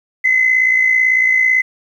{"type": "tone pair together", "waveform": "sine", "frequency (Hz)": [2035, 2093], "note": ["C7", "C7"], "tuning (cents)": [-49, 0], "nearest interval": "unison", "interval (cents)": 49, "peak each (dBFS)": [-10, -18], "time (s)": [0.24, 1.62], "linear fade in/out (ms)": 10, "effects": ["tanh soft clip ceiling -3 dBFS", "8-bit"]}